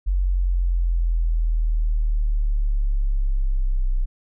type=exponential sweep; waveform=sine; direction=down; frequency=46.49 to 31.3 Hz; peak=-17 dBFS; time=0.06-4.06 s; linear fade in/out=20 ms; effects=none